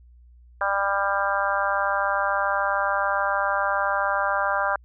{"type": "harmonic tone", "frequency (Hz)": 198.5, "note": "G3", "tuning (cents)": 22, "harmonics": [3, 4, 5, 6, 7, 8], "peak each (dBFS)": [-28, -28, -28, -28, -28, -28], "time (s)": [0.61, 4.76], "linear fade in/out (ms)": 2, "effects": ["added 60 Hz sine -48 dBFS peak until 4.84 s"]}